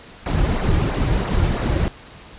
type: noise with flanger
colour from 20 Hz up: brown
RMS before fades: -19 dBFS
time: 0.26-1.88 s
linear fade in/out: 0 ms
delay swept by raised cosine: 0.29 to 4.59 ms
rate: 3 Hz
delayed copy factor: -0.65
effects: pink hiss -42 dBFS RMS until 2.38 s + resampled to 8000 Hz